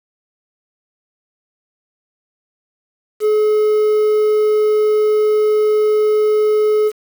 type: tone with quantisation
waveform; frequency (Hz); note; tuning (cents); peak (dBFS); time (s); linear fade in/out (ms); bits
triangle; 426.2; G#4; +45; -9; 3.2-6.92; 50; 6
effects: none